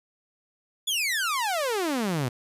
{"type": "exponential sweep", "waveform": "sawtooth", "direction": "down", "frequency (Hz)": [3520, 118], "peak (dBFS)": -21, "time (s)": [0.87, 2.29], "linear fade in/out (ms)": 10, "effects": ["resampled to 32000 Hz"]}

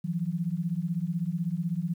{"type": "beating tone pair", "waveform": "sine", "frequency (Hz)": [162.9, 178.9], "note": ["E3", "F3"], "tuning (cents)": [-20, 42], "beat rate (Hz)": 16, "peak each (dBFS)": -30, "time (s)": [0.04, 1.94], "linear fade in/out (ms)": 10, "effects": ["10-bit"]}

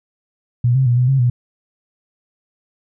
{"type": "tone with pitch steps", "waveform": "sine", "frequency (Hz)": [121.3, 132.6, 121, 125.2, 134.9, 122.4], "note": ["B2", "C3", "B2", "B2", "C#3", "B2"], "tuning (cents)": [-31, 23, -35, 24, -47, -15], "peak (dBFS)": -11, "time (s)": [0.64, 1.3], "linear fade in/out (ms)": 5, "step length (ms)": 110, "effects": []}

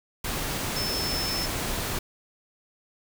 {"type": "tone in noise", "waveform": "sine", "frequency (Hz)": 5274, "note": "E8", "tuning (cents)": 0, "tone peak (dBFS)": -29, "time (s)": [0.76, 1.46], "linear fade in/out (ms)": 5, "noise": "pink", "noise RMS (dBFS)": -30, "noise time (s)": [0.24, 1.99], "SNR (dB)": -2, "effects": []}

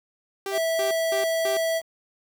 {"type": "tone bursts", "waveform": "sawtooth", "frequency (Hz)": 392, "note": "G4", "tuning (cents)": 0, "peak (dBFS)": -24, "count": 4, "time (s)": [0.46, 1.57], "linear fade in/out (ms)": 2, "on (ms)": 120, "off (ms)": 210}
{"type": "tone", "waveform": "square", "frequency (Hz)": 655, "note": "E5", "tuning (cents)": -11, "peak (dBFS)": -23, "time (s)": [0.51, 1.82], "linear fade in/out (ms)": 50}
{"effects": ["8-bit"]}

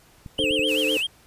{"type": "clicks", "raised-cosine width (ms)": 5, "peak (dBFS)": -25, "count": 5, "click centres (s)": [0.262, 0.399, 0.441, 0.509, 0.594]}
{"type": "tone with vibrato", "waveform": "triangle", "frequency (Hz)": 2865, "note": "F7", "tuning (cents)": 44, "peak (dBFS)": -21, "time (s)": [0.38, 1.07], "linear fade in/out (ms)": 10, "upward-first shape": "sine", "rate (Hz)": 7.8, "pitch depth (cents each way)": 210}
{"type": "chord", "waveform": "sine", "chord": "A diminished", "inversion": "second", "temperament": "equal with one note detuned", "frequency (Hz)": [303.3, 440, 523.3], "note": ["Eb4", "A4", "C5"], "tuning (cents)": [-44, 0, 0], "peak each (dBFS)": -27, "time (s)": [0.39, 0.97], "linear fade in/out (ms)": 0}
{"type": "noise", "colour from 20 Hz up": "white", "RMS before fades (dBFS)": -37, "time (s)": [0.66, 1.04], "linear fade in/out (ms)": 50}
{"effects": ["pink hiss -55 dBFS RMS until 1.26 s", "resampled to 32000 Hz"]}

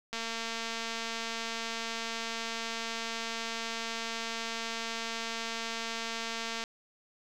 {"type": "click train", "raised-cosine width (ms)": 0.2, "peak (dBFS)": -19, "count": 1485, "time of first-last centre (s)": [0.13, 6.639], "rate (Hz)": 228, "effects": []}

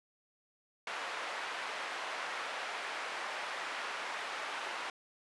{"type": "band-pass noise", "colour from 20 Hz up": "white", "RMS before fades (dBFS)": -40, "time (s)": [0.87, 4.9], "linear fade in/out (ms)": 2, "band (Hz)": [640, 1900], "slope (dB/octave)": 12, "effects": ["resampled to 24000 Hz"]}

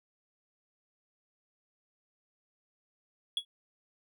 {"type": "tone with exponential decay", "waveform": "triangle", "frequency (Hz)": 3356, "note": "G#7", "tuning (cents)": 17, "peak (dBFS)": -23, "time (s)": [3.37, 3.45], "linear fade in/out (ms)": 2, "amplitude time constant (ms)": 16, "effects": []}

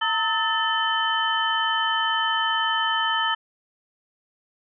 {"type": "tone cluster", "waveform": "sine", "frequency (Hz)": [911, 1292, 1767, 3062], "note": ["A#5", "E6", "A6", "G7"], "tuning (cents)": [-40, -35, 7, -41], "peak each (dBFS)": -26, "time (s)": [0.01, 3.35], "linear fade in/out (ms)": 10, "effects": []}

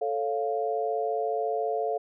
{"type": "chord", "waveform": "sine", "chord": "A augmented", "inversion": "none", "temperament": "equal", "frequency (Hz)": [440, 554.4, 698.5], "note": ["A4", "C#5", "E#5"], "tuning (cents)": [0, 0, 0], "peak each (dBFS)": [-29, -33, -29], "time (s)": [0.01, 1.98], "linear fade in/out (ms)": 10, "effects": []}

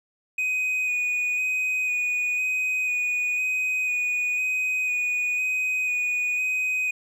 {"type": "tone with vibrato", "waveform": "triangle", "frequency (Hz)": 2489, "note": "D#7", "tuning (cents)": 0, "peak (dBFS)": -21, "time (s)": [0.38, 6.91], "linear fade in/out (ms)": 5, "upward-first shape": "square", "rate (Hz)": 1, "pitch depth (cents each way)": 14, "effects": []}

